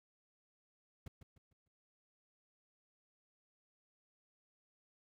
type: noise with echo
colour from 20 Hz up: brown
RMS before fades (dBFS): -45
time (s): 1.06-1.08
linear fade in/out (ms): 5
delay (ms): 150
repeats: 4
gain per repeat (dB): -9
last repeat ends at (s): 1.68
effects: none